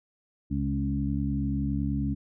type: harmonic tone with a mistuned harmonic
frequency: 69.8 Hz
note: C#2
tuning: 13 cents sharp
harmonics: 1 / 2 / 3 / 4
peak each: -31 / -31 / -31 / -31 dBFS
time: 0.5-2.15 s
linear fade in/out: 20 ms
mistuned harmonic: 2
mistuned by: -19 cents
effects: none